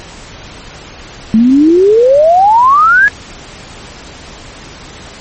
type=exponential sweep; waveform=sine; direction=up; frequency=214.5 to 1700 Hz; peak=-3 dBFS; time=1.34-3.08 s; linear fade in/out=0 ms; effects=pink hiss -31 dBFS RMS until 5.2 s + MP3 32 kbps